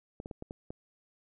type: clicks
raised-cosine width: 2 ms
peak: -27 dBFS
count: 6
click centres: 0.201 / 0.259 / 0.312 / 0.424 / 0.509 / 0.705 s
effects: none